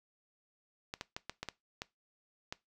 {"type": "clicks", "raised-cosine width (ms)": 0.2, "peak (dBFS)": -21, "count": 8, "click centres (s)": [0.939, 1.011, 1.165, 1.296, 1.43, 1.487, 1.819, 2.525], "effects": ["noise-tail reverb RT60 0.2 s tail -20 dB re dry"]}